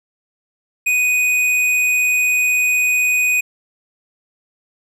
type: tone with hard clipping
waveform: sine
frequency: 2489 Hz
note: D#7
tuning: in tune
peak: -15 dBFS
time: 0.86-3.41 s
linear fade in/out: 10 ms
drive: 10 dB
effects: none